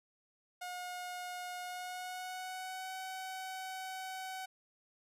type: tone with pitch glide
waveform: sawtooth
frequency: 720 to 754.5 Hz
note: F#5 to F#5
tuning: -47 to +34 cents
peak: -37 dBFS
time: 0.61-4.46 s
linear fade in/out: 10 ms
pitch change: +81 cents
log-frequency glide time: 1.62-2.94 s
effects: resampled to 32000 Hz